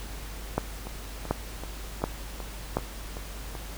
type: two click trains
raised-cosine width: 1 ms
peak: -10 / -23 dBFS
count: 4 / 8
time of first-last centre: 0.58-2.77 / 0.87-3.552 s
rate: 1.37 / 2.61 Hz
effects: added 50 Hz sine -38 dBFS peak until 3.77 s + pink hiss -43 dBFS RMS until 3.77 s